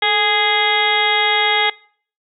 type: harmonic tone with a mistuned harmonic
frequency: 415.3 Hz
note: G#4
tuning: in tune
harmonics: 1 / 2 / 3 / 4 / 5 / 6 / 7 / 8 / 9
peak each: -25 / -19 / -27 / -23 / -19 / -30 / -30 / -20 / -24 dBFS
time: 0.02-1.7 s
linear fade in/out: 5 ms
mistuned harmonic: 1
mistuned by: +73 cents
effects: noise-tail reverb RT60 0.5 s tail -23 dB re dry